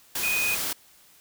sine tone in noise, 2489 Hz, D#7, in tune, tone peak -24 dBFS, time 0.23-0.55 s, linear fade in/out 5 ms, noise white, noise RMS -29 dBFS, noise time 0.15-0.73 s, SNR +2 dB, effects white hiss -56 dBFS RMS until 1.2 s

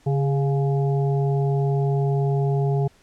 harmonic tone with a mistuned harmonic, 140.1 Hz, C#3, 19 cents sharp, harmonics 1 / 3 / 5 / 6, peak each -19 / -26 / -32 / -37 dBFS, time 0.06-2.88 s, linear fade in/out 10 ms, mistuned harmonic 3, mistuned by -42 cents, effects pink hiss -57 dBFS RMS until 3.02 s + low-pass 9000 Hz 12 dB/octave

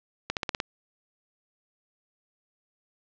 accelerating click train, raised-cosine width 0.2 ms, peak -10 dBFS, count 6, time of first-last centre 0.3-0.602 s, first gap 68 ms, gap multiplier 0.94, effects low-pass 5000 Hz 12 dB/octave

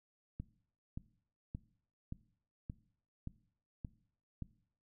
click train, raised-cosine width 5 ms, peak -29 dBFS, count 8, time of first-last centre 0.4-4.423 s, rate 1.74 Hz, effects noise-tail reverb RT60 0.6 s tail -19 dB re dry

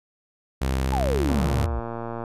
sawtooth tone with pitch glide, 65.9 to 70.63 Hz, C2 to C#2, +13 to +33 cents, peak -18 dBFS, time 0.61-1.66 s, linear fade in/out 10 ms, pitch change +120 cents, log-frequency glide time 1.02-1.21 s
sine exponential sweep, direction down, 908 to 55 Hz, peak -24 dBFS, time 0.92-1.8 s, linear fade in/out 10 ms
click train, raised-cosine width 1 ms, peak -18 dBFS, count 111, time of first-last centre 1.29-2.238 s, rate 116 Hz
effects resampled to 32000 Hz

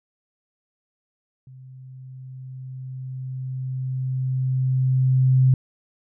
sine tone with level ramp, 130 Hz, C3, 11 cents flat, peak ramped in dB -41 to -12 dBFS, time 1.47-5.54 s, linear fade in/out 2 ms, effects none

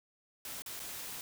white noise with dropouts, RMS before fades -43 dBFS, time 0.45-1.21 s, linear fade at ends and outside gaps 1 ms, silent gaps 0.621-0.661 / 0.795-0.8 s, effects none

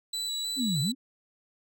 35% pulse tone with vibrato, 3951 Hz, B7, in tune, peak -29 dBFS, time 0.13-0.92 s, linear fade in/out 5 ms, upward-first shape square, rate 3.2 Hz, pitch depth 11 cents each way
sine linear two-way sweep, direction down then up, 281.8 to 126.1 to 281.8 Hz, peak -26 dBFS, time 0.56-0.95 s, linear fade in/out 50 ms, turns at 0.81 s
effects none

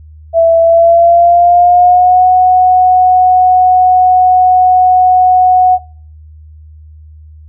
sine tone with pitch glide, 663 to 735.6 Hz, E5 to F#5, +10 to -10 cents, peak -3 dBFS, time 0.33-5.79 s, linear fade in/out 50 ms, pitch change +180 cents, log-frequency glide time 0.6-2.25 s, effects noise-tail reverb RT60 0.5 s tail -24 dB re dry + added 77 Hz sine -32 dBFS peak until 7.48 s

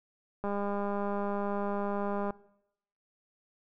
click train, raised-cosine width 1 ms, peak -21 dBFS, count 378, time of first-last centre 0.44-2.306 s, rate 202 Hz, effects noise-tail reverb RT60 0.8 s tail -21 dB re dry

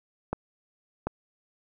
clicks, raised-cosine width 1 ms, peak -14 dBFS, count 2, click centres 0.33 / 1.07 s, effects none

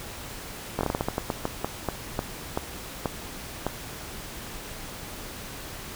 slowing click train, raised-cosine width 1 ms, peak -11 dBFS, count 17, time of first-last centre 0.79-3.666 s, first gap 19 ms, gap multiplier 1.26, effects pink hiss -39 dBFS RMS until 5.95 s

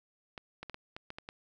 clicks, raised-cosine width 0.3 ms, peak -26 dBFS, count 8, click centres 0.378 / 0.63 / 0.697 / 0.744 / 0.965 / 1.104 / 1.185 / 1.289 s, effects none

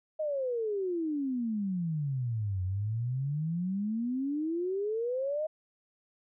sine exponential two-way sweep, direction down then up, 633 to 90.4 to 633 Hz, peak -29 dBFS, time 0.19-5.47 s, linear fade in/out 10 ms, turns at 2.63 s, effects none

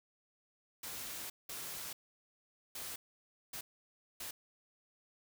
white noise bursts at uneven times, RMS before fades -44 dBFS, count 5, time 0.83-1.3 / 1.49-1.93 / 2.75-2.96 / 3.53-3.61 / 4.2-4.31 s, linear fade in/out 5 ms, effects none

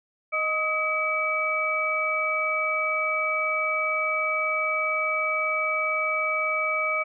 sine tone cluster, 623 / 1264 / 2291 Hz, D#5 / D#6 / D7, +2 / +27 / -44 cents, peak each -30 / -28 / -25 dBFS, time 0.32-7.04 s, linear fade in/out 20 ms, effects none

